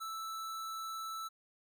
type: tone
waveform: square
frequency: 1318.5 Hz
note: E6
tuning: in tune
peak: -40 dBFS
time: 0-1.29 s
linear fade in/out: 20 ms
effects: none